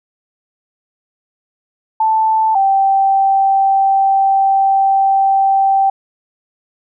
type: tone pair in turn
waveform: sine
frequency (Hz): 880 / 779.9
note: A5 / G5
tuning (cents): 0 / -9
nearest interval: major second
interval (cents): 209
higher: first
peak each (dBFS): -10 / -9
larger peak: second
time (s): 2-2.55 / 2.55-5.9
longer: second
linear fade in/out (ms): 5
effects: none